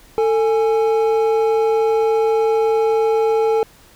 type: tone pair together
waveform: triangle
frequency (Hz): 446.1 / 830.6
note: A4 / G#5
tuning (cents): +24 / 0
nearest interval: major seventh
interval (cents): 1076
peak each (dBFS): -12 / -20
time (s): 0.18-3.63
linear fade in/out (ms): 0
effects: pink hiss -48 dBFS RMS until 3.95 s